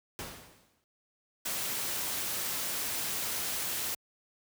pink noise with exponential decay, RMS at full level -37 dBFS, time 0.19-0.84 s, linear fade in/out 0 ms, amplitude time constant 140 ms
white noise, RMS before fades -34 dBFS, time 1.45-3.95 s, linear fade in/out 10 ms
effects high-pass 60 Hz 12 dB/octave

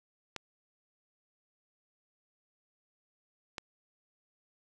clicks, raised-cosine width 0.2 ms, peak -20 dBFS, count 2, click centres 0.363 / 3.582 s, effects none

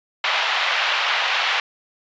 white band-pass noise, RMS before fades -21 dBFS, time 0.24-1.6 s, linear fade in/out 2 ms, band 690 to 3400 Hz, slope 24 dB/octave, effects resampled to 16000 Hz

